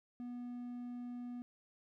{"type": "tone", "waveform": "triangle", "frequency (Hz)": 243.9, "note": "B3", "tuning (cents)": -21, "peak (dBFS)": -40, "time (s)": [0.2, 1.42], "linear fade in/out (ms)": 0, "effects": []}